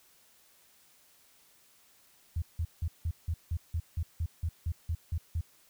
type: tone bursts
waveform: sine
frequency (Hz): 82.41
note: E2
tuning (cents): 0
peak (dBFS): -28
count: 14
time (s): 2.36-5.41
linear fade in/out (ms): 5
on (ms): 60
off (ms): 170
effects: white hiss -63 dBFS RMS until 5.69 s